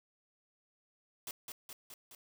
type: noise with echo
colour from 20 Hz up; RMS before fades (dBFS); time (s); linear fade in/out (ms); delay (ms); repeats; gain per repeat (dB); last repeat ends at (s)
white; -42; 1.27-1.31; 2; 210; 4; -3; 2.15
effects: none